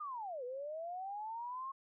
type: linear two-way sweep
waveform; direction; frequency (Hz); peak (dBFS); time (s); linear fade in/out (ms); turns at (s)
sine; down then up; 1244.5 to 482 to 1089; -40; 0-1.72; 10; 0.44
effects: none